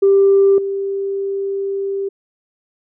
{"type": "tone with level steps", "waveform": "sine", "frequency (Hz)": 393.7, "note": "G4", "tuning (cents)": 8, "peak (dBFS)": [-7, -18], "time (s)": [0.02, 2.09], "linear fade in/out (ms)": 10, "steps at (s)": 0.58, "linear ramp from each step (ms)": 2, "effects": ["tanh soft clip ceiling -4 dBFS"]}